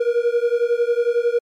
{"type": "beating tone pair", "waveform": "triangle", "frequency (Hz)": [470, 481], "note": ["A#4", "B4"], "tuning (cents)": [14, -46], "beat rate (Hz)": 11, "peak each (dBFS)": -17, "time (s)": [0, 1.39], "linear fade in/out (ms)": 10, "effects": ["MP3 64 kbps"]}